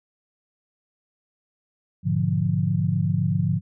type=chord; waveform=sine; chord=G# diminished seventh; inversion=none; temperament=equal; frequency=103.83 / 123.47 / 146.83 / 174.61 Hz; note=G#2 / B2 / D3 / F3; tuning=0 / 0 / 0 / 0 cents; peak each=-25 / -29 / -24 / -24 dBFS; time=2.03-3.61 s; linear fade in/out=50 ms; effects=none